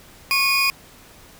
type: tone pair together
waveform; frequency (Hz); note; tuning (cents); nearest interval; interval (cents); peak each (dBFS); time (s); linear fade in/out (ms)
30% pulse; 1097.6 / 2467; C#6 / D#7; -17 / -15; octave + major second; 1402; -21 / -15; 0.31-0.7; 0
effects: pink hiss -47 dBFS RMS until 1.39 s